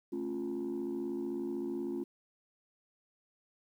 sine chord, A augmented, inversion none, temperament equal with one note detuned, 220 / 273.2 / 349.2 Hz, A3 / C#4 / E#4, 0 / -25 / 0 cents, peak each -40 / -37 / -35 dBFS, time 0.12-2.04 s, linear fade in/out 10 ms, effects tanh soft clip ceiling -30 dBFS + 11-bit

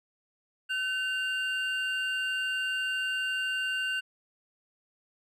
triangle tone pair together, 1520.8 / 2794 Hz, F#6 / F7, +47 / 0 cents, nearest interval major seventh, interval 1053 cents, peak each -29 / -30 dBFS, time 0.69-4.01 s, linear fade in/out 20 ms, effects resampled to 32000 Hz

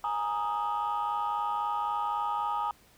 sine chord, Ab suspended second, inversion none, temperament just, 830.6 / 934.4 / 1245.9 Hz, Ab5 / Bb5 / Eb6, 0 / +4 / +2 cents, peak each -31 dBFS, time 0.04-2.71 s, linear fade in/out 2 ms, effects tanh soft clip ceiling -23 dBFS + pink hiss -60 dBFS RMS until 2.97 s

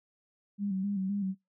sine tone with vibrato, 196 Hz, G3, in tune, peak -29 dBFS, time 0.58-1.35 s, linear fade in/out 50 ms, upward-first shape square, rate 3.9 Hz, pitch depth 55 cents each way, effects noise-tail reverb RT60 0.2 s tail -25 dB re dry

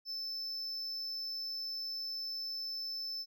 triangle tone, 5274 Hz, E8, in tune, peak -36 dBFS, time 0.05-3.26 s, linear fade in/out 50 ms, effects none

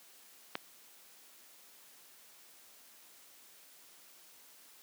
click, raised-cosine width 0.3 ms, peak -18 dBFS, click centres 0.554 s, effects white hiss -59 dBFS RMS until 4.82 s + high-pass 200 Hz 12 dB/octave

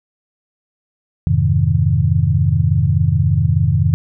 sine chord, F minor seventh, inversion none, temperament equal, 87.31 / 103.83 / 130.81 / 155.56 Hz, F2 / Ab2 / C3 / Eb3, 0 / 0 / 0 / 0 cents, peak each -17 dBFS, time 1.27-3.94 s, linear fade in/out 0 ms, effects none

